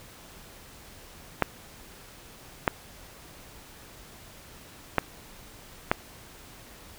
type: clicks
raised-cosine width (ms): 0.5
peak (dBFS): -5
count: 4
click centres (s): 1.423 / 2.678 / 4.983 / 5.915
effects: pink hiss -49 dBFS RMS until 6.98 s